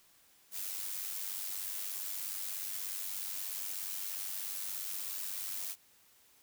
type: noise with amplitude modulation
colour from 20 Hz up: blue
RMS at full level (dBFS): -37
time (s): 0.51-5.76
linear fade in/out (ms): 50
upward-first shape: sine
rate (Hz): 96.8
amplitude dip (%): 55
effects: white hiss -65 dBFS RMS until 6.42 s